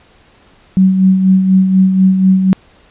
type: tone with tremolo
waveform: sine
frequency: 188.8 Hz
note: F#3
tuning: 35 cents sharp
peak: -4 dBFS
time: 0.77-2.53 s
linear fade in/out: 0 ms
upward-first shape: sine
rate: 4.1 Hz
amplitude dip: 50%
effects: pink hiss -47 dBFS RMS until 2.9 s + resampled to 8000 Hz